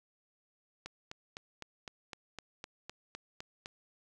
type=click train; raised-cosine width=0.2 ms; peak=-25 dBFS; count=12; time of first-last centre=0.86-3.659 s; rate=3.93 Hz; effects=none